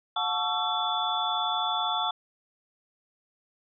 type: tone cluster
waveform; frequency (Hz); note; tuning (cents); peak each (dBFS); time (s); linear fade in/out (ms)
sine; 725 / 877 / 1124 / 1341 / 3460; F#5 / A5 / C#6 / E6 / A7; -35 / -6 / +24 / +29 / -30; -32 / -31 / -34 / -33 / -30; 0.16-2.11; 5
effects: none